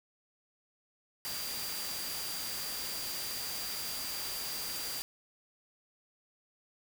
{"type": "tone in noise", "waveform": "sine", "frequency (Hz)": 4742, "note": "D8", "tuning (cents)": 16, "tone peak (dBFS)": -41, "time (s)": [1.25, 5.02], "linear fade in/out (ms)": 0, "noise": "white", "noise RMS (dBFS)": -39, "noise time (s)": [1.25, 5.02], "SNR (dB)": -5, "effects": []}